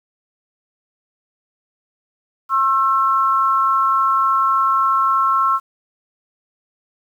sine tone pair together, 1077.6 / 1334 Hz, C#6 / E6, -49 / +20 cents, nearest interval major third, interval 369 cents, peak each -16 dBFS, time 2.49-5.6 s, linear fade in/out 50 ms, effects 8-bit

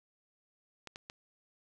clicks, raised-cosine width 0.2 ms, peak -27 dBFS, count 3, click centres 0.873 / 0.959 / 1.099 s, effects none

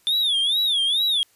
triangle tone with vibrato, 3520 Hz, A7, in tune, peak -17 dBFS, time 0.07-1.23 s, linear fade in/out 0 ms, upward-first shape sine, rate 2.3 Hz, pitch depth 180 cents each way, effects white hiss -60 dBFS RMS until 1.35 s + resampled to 32000 Hz

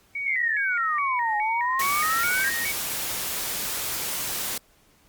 sine tone with vibrato, 2046 Hz, C7, 39 cents flat, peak -27 dBFS, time 0.15-2.72 s, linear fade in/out 5 ms, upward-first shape square, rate 2.4 Hz, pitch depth 160 cents each way
sine exponential two-way sweep, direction down then up, 2217 to 830.6 to 1634 Hz, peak -23 dBFS, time 0.26-2.5 s, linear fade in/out 10 ms, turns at 1.37 s
white noise, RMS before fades -29 dBFS, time 1.79-4.58 s, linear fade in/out 5 ms
effects pink hiss -60 dBFS RMS until 5.08 s + Opus 48 kbps

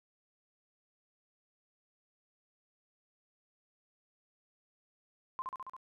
sine tone with echo, 1046.5 Hz, C6, in tune, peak -34 dBFS, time 5.39-5.42 s, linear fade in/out 0 ms, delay 69 ms, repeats 5, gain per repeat -2 dB, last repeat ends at 5.765 s, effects none

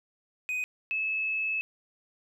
triangle / sine tone pair in turn, 2500 / 2599 Hz, D#7 / E7, +8 / -25 cents, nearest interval minor second, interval 67 cents, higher second, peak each -27 dBFS, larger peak neither, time 0.49-0.64 / 0.91-1.61 s, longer second, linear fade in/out 0 ms, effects none

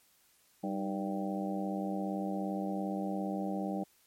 harmonic tone with a mistuned harmonic, 97.4 Hz, G2, 11 cents flat, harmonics 2 / 3 / 4 / 5 / 6 / 7 / 8, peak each -35 / -38 / -47 / -45 / -42 / -46 / -41 dBFS, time 0.63-3.84 s, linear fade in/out 10 ms, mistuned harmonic 3, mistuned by +82 cents, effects white hiss -67 dBFS RMS until 4.06 s + MP3 64 kbps

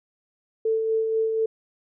sine tone with tremolo, 444.3 Hz, A4, 17 cents sharp, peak -19 dBFS, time 0.65-1.46 s, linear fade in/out 5 ms, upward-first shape sine, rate 4.1 Hz, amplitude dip 35%, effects none

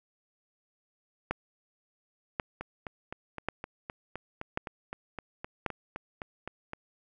two click trains, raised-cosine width 0.5 ms, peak -22 / -14 dBFS, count 17 / 5, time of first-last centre 2.61-6.734 / 1.31-5.663 s, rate 3.88 / 0.919 Hz, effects none

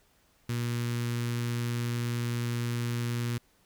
sawtooth tone with notch filter, 119.3 Hz, A#2, 41 cents sharp, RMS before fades -31 dBFS, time 0.49-3.38 s, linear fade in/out 5 ms, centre 680 Hz, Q 0.68, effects pink hiss -66 dBFS RMS until 3.65 s

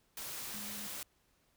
sine tone in noise, 207.7 Hz, G#3, in tune, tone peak -49 dBFS, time 0.54-0.87 s, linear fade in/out 2 ms, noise white, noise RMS -43 dBFS, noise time 0.17-1.03 s, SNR -9 dB, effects pink hiss -73 dBFS RMS until 1.56 s

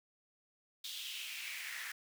pink noise with high-pass filter sweep, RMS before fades -44 dBFS, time 0.84-1.92 s, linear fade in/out 5 ms, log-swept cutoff 3600 to 1700 Hz, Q 4.2, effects none

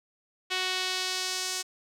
sawtooth tone with band-pass filter sweep, 370.9 Hz, F#4, 4 cents sharp, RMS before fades -31 dBFS, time 0.5-1.63 s, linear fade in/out 20 ms, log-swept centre 3200 to 6400 Hz, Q 1.4, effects none

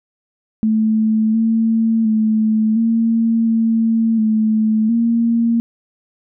sine tone with pitch steps, 218.7 / 225.1 / 217.9 / 227.7 / 225.9 / 217.8 / 231.8 Hz, A3 / A3 / A3 / A#3 / A3 / A3 / A#3, -10 / +40 / -17 / -40 / +46 / -17 / -10 cents, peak -12 dBFS, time 0.63-5.6 s, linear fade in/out 0 ms, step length 710 ms, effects none

